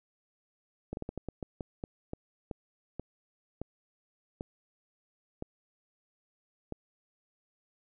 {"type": "slowing click train", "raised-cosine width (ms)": 2, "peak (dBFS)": -23, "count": 16, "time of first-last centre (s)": [0.93, 6.723], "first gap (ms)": 41, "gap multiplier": 1.28, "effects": []}